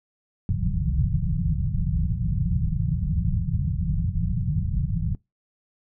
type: low-pass noise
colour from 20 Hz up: white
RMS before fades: -24 dBFS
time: 0.49-5.15 s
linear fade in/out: 2 ms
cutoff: 180 Hz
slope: 96 dB/octave
effects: noise-tail reverb RT60 0.2 s tail -22 dB re dry